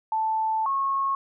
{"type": "tone pair in turn", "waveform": "sine", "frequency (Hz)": [880, 1092.2], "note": ["A5", "C#6"], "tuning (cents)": [0, -26], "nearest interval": "major third", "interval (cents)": 374, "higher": "second", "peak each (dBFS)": -22, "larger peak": "neither", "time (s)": [[0.12, 0.66], [0.66, 1.15]], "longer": "first", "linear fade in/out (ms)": 2, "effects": []}